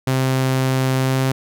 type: tone with pitch glide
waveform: sawtooth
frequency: 131.2 to 132.19 Hz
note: C3 to C3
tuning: +5 to +18 cents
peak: -12 dBFS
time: 0.07-1.32 s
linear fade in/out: 5 ms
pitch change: +13 cents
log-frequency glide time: 0.99-1.2 s
effects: none